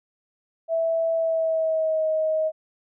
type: tone with pitch glide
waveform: sine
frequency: 657 to 629.5 Hz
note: E5 to D#5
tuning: -6 to +20 cents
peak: -20 dBFS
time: 0.68-2.52 s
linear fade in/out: 50 ms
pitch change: -74 cents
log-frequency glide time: 1.14-2.07 s
effects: none